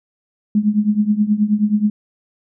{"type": "tone with tremolo", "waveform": "sine", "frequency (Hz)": 210, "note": "G#3", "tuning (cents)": 19, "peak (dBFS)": -9, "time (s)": [0.55, 1.9], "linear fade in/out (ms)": 2, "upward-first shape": "triangle", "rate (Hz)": 9.4, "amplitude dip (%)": 90, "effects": []}